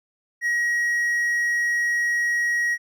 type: tone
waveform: triangle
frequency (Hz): 1900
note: A#6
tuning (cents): +33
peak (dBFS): -18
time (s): 0.41-2.78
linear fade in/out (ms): 50
effects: none